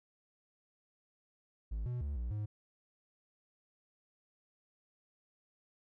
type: tone with pitch steps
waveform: triangle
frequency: 53.9 / 122.9 / 71.9 / 59.5 / 105.3 Hz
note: A1 / B2 / D2 / A#1 / G#2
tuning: -35 / -8 / -36 / +36 / +24 cents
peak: -33 dBFS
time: 1.71-2.46 s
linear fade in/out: 10 ms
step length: 150 ms
effects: none